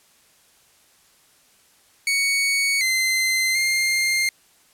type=tone with pitch steps; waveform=sawtooth; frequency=2230 / 2069 / 2111 Hz; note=C#7 / C7 / C7; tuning=+10 / -20 / +15 cents; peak=-15 dBFS; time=2.07-4.29 s; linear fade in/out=2 ms; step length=740 ms; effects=white hiss -57 dBFS RMS until 4.73 s + low-pass 12000 Hz 12 dB/octave